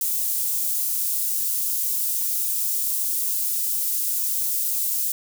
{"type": "high-pass noise", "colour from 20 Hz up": "white", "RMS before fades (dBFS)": -24, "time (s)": [0.01, 5.12], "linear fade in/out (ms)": 2, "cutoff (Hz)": 9000, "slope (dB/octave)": 12, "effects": []}